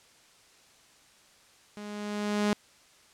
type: tone with level ramp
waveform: sawtooth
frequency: 207.7 Hz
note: G#3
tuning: in tune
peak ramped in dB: -36 to -19 dBFS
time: 1.77-2.53 s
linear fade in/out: 0 ms
effects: white hiss -59 dBFS RMS until 3.13 s + low-pass 8000 Hz 12 dB/octave